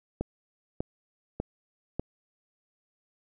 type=click train; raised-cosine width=2 ms; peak=-16 dBFS; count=4; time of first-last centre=0.21-1.996 s; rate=1.68 Hz; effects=none